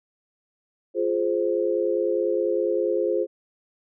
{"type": "chord", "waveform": "sine", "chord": "F minor", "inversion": "none", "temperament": "just", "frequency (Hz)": [349.2, 419.1, 523.8], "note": ["F4", "Ab4", "C5"], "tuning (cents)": [0, 16, 2], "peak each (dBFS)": -25, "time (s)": [0.94, 3.27], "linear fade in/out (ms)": 50, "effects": []}